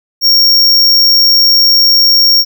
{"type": "tone", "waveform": "square", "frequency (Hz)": 5540, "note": "F8", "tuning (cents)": -15, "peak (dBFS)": -5, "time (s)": [0.21, 2.45], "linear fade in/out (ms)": 50, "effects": []}